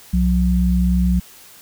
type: tone pair together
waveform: sine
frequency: 63.64 / 180 Hz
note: C2 / F#3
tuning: -47 / -47 cents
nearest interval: octave + tritone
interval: 1800 cents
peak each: -16 dBFS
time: 0.13-1.2 s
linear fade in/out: 10 ms
effects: white hiss -44 dBFS RMS until 1.61 s